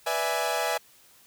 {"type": "chord", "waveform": "sawtooth", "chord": "E dominant seventh", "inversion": "second", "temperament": "equal", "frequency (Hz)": [493.9, 587.3, 659.3, 830.6], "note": ["B4", "D5", "E5", "G#5"], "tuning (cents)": [0, 0, 0, 0], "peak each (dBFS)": [-29, -29, -26, -26], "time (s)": [0.06, 0.78], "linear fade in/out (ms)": 10, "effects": ["white hiss -57 dBFS RMS until 1.26 s"]}